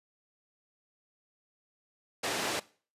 pink band-pass noise, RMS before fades -33 dBFS, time 2.23-2.6 s, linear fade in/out 10 ms, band 290 to 8100 Hz, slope 12 dB/octave, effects noise-tail reverb RT60 0.4 s tail -20 dB re dry + resampled to 32000 Hz

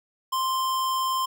square tone, 1046.5 Hz, C6, in tune, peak -24 dBFS, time 0.32-1.26 s, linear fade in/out 10 ms, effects none

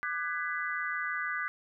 sine chord, G# half-diminished seventh, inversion second, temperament just, 1196.1 / 1495.1 / 1661.2 / 1993.5 Hz, D6 / F#6 / G#6 / B6, +31 / +18 / 0 / +16 cents, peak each -37 / -35 / -38 / -37 dBFS, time 0.03-1.48 s, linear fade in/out 0 ms, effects none

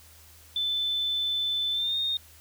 sine tone with pitch glide, 3520 to 3682 Hz, A7 to A#7, 0 to -22 cents, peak -25 dBFS, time 0.56-2.17 s, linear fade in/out 2 ms, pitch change +78 cents, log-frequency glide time 1.72-1.97 s, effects added 79 Hz sine -55 dBFS peak until 2.4 s + white hiss -54 dBFS RMS until 2.4 s

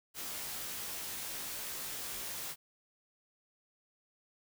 white noise with comb filter, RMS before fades -41 dBFS, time 0.14-2.56 s, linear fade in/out 50 ms, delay 17 ms, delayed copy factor -0.85, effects none

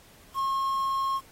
triangle tone with quantisation, 1080 Hz, C#6, 45 cents flat, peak -23 dBFS, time 0.34-1.21 s, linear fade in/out 50 ms, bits 8, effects pink hiss -55 dBFS RMS until 1.31 s + AAC 48 kbps

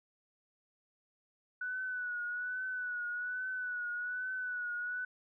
sine tone with vibrato, 1480 Hz, F#6, in tune, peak -35 dBFS, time 1.61-5.05 s, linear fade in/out 5 ms, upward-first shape triangle, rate 1.2 Hz, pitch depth 51 cents each way, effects none

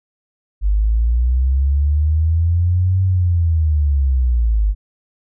sine linear two-way sweep, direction up then down, 49 to 94.8 to 49 Hz, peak -12 dBFS, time 0.61-4.75 s, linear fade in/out 50 ms, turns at 3.03 s, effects none

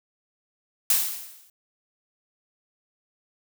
blue noise with exponential decay, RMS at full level -18 dBFS, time 0.9-1.5 s, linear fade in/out 2 ms, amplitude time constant 130 ms, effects none

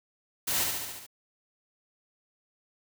white noise with echo, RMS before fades -29 dBFS, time 0.47-0.64 s, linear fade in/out 10 ms, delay 71 ms, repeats 6, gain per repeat -3 dB, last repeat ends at 1.066 s, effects none

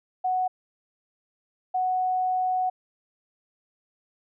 sine tone bursts at uneven times, 740 Hz, F#5, in tune, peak -22 dBFS, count 2, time 0.24-0.48 / 1.74-2.7 s, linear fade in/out 10 ms, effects none

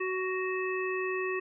harmonic tone, 372.6 Hz, F#4, 12 cents sharp, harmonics 1 / 3 / 5 / 7, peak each -31 / -38 / -37 / -38 dBFS, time 0-1.4 s, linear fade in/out 10 ms, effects none

